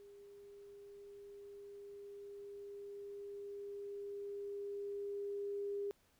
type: tone with level ramp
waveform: sine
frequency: 403.6 Hz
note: G#4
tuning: 49 cents flat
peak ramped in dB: -55 to -37 dBFS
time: 0-5.91 s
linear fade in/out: 0 ms
effects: pink hiss -73 dBFS RMS until 6.19 s